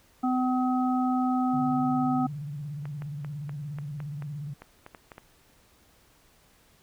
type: harmonic tone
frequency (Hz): 254.1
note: B3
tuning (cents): +49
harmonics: 1 / 3 / 5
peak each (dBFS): -24 / -29 / -34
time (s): 0.23-2.27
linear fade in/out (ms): 10
type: tone with vibrato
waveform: sine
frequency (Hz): 145.7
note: D3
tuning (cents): -13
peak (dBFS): -33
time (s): 1.53-4.54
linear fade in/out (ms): 10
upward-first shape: square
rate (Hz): 17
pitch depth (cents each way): 84
type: clicks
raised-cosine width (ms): 0.5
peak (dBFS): -28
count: 12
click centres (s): 2.855 / 3.021 / 3.247 / 3.494 / 3.786 / 4.003 / 4.223 / 4.62 / 4.864 / 4.948 / 5.118 / 5.181
effects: pink hiss -61 dBFS RMS until 6.82 s